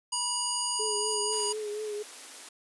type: harmonic tone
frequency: 968 Hz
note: B5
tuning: 35 cents flat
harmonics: 1 / 3 / 5 / 7 / 9 / 10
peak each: -35 / -37 / -34 / -35 / -34 / -39 dBFS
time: 0.12-1.53 s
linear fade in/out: 10 ms
type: noise with exponential growth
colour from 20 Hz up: violet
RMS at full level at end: -40 dBFS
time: 0.77-1.14 s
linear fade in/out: 0 ms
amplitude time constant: 79 ms
type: tone with vibrato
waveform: sine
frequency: 422.5 Hz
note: G#4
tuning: 30 cents sharp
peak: -32 dBFS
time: 0.79-2.03 s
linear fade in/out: 10 ms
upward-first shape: triangle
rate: 4.1 Hz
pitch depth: 48 cents each way
type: high-pass noise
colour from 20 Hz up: white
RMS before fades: -45 dBFS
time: 1.32-2.49 s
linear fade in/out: 5 ms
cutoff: 240 Hz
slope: 96 dB/octave
effects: resampled to 24000 Hz